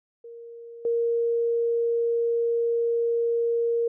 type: tone with level steps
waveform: sine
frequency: 466.8 Hz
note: A#4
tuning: 2 cents sharp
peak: -39 / -21 dBFS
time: 0.24-3.88 s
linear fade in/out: 5 ms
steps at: 0.85 s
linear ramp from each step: 2 ms
effects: none